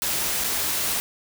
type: noise with dropouts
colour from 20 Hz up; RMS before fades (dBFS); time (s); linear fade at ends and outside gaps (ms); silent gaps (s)
white; -25; 0.02-1; 0; 0.439-0.443
effects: none